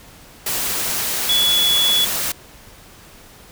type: tone in noise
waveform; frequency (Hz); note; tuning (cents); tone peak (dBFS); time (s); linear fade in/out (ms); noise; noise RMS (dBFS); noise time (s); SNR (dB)
sine; 3400; G#7; +40; -14; 1.29-2.05; 5; white; -22; 0.46-2.32; +5
effects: pink hiss -44 dBFS RMS until 3.51 s

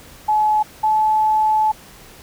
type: tone pair in turn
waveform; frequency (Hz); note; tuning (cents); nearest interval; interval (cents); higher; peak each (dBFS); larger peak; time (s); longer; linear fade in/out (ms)
sine; 854 / 863.9; G#5 / A5; +48 / -32; unison; 20; second; -13; neither; 0.28-0.63 / 0.83-1.72; second; 10
effects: pink hiss -43 dBFS RMS until 2.22 s

